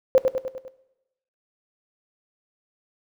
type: tone with echo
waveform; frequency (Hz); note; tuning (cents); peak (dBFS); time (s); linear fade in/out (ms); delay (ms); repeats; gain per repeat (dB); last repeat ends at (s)
sine; 523.3; C5; 0; -11; 0.15-0.18; 0; 100; 5; -5; 0.68
effects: noise-tail reverb RT60 0.9 s tail -17 dB re dry

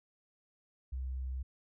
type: tone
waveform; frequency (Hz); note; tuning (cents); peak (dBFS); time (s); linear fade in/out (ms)
sine; 64.7; C2; -19; -35; 0.92-1.43; 10
effects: none

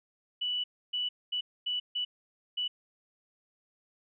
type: tone bursts at uneven times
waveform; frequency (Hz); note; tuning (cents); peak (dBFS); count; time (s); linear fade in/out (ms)
sine; 2960; F#7; 0; -29; 6; 0.41-0.64 / 0.93-1.09 / 1.32-1.41 / 1.66-1.8 / 1.95-2.05 / 2.57-2.68; 10
effects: none

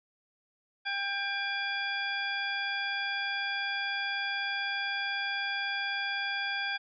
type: harmonic tone with a mistuned harmonic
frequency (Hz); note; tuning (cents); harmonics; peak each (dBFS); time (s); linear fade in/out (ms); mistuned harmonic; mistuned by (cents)
796; G5; +26; 1 / 2 / 3 / 4 / 6; -39 / -33 / -37 / -38 / -42; 0.85-6.78; 20; 4; +99
effects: none

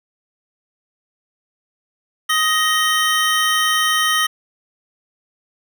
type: tone cluster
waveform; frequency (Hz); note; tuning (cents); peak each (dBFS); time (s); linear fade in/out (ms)
square; 1255 / 1876 / 3087; D#6 / A#6 / G7; +15 / +11 / -27; -20; 2.29-4.27; 10
effects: none

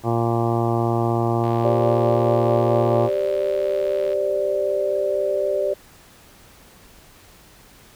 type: harmonic tone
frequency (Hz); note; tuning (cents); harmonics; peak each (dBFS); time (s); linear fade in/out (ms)
116.54; A#2; 0; 1 / 2 / 3 / 4 / 5 / 6 / 7 / 8 / 9 / 10; -22 / -27 / -23 / -31 / -31 / -27 / -29 / -34 / -34 / -34; 0.03-3.1; 50
type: click train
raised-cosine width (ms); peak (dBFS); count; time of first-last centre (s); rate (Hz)
0.3; -23; 205; 1.44-4.131; 75.8
type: chord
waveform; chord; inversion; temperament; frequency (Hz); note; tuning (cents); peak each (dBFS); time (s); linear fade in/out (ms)
sine; G suspended fourth; none; equal; 392 / 523.3 / 587.3; G4 / C5 / D5; 0 / 0 / 0; -24 / -26 / -21; 1.64-5.74; 10
effects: pink hiss -49 dBFS RMS until 7.95 s

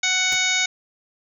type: harmonic tone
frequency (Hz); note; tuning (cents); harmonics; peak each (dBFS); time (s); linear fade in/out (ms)
743; F#5; +7; 1 / 2 / 3 / 4 / 5 / 6 / 7 / 8 / 9; -34 / -28 / -22 / -32 / -24 / -34 / -32 / -31 / -26; 0.03-0.66; 5
type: noise with exponential decay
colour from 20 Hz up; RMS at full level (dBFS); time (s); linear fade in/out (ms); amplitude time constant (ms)
pink; -31; 0.32-0.41; 0; 19
effects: none

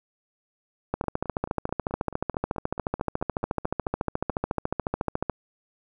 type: two click trains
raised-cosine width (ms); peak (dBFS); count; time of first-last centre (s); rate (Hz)
1; -11 / -23; 62 / 16; 0.94-5.297 / 1.04-4.301; 14 / 4.6
effects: none

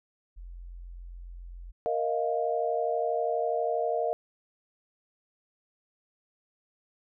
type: tone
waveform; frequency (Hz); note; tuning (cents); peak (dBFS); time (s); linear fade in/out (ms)
sine; 43.65; F1; 0; -40; 0.36-1.72; 20
type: chord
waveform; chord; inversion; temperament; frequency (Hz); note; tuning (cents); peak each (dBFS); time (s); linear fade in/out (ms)
sine; Bb suspended fourth; none; equal with one note detuned; 466.2 / 626.2 / 698.5; Bb4 / Eb5 / F5; 0 / +11 / 0; -30; 1.86-4.13; 0
effects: none

